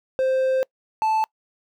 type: tone pair in turn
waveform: triangle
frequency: 523.3 / 876.3 Hz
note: C5 / A5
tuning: 0 / -7 cents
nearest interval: major sixth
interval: 893 cents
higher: second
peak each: -16 dBFS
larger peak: neither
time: 0.19-0.63 / 1.02-1.24 s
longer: first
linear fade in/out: 0 ms
effects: noise-tail reverb RT60 0.1 s tail -26 dB re dry